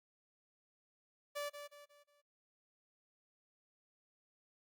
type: tone with echo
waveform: sawtooth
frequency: 581 Hz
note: D5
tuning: 19 cents flat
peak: -35 dBFS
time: 1.35-1.5 s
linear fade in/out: 20 ms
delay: 180 ms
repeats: 4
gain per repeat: -8 dB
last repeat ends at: 2.22 s
effects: noise-tail reverb RT60 0.5 s tail -23 dB re dry + Opus 48 kbps